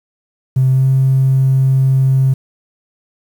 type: tone with pitch glide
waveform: triangle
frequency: 130.81 to 133.1 Hz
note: C3 to C3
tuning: 0 to +30 cents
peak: -5 dBFS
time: 0.56-2.34 s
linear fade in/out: 10 ms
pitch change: +30 cents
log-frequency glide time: 0.7-0.86 s
effects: tanh soft clip ceiling -6 dBFS + 7-bit